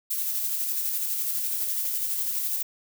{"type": "noise with tremolo", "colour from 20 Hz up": "violet", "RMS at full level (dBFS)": -27, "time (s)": [0.1, 2.63], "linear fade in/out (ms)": 10, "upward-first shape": "square", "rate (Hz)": 12, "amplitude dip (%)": 25, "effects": []}